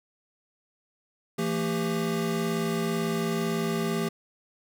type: tone cluster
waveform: square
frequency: 168.1 / 226.1 / 398.4 Hz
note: E3 / A3 / G4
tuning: +34 / +47 / +28 cents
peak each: -31 dBFS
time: 1.38-4.09 s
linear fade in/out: 10 ms
effects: none